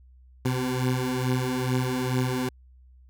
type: beating tone pair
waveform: 20% pulse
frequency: 125.9 / 128.2 Hz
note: B2 / C3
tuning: +34 / -35 cents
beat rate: 2.3 Hz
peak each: -24 / -21 dBFS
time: 0.45-2.49 s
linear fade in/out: 5 ms
effects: added 63 Hz sine -50 dBFS peak until 3.09 s